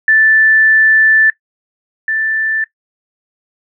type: tone pair in turn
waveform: sine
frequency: 1760 / 1766.2 Hz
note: A6 / A6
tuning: 0 / +6 cents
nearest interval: unison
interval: 6 cents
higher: second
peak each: -6 / -13 dBFS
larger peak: first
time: 0.08-1.3 / 2.08-2.64 s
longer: first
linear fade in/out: 2 ms
effects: noise-tail reverb RT60 0.1 s tail -19 dB re dry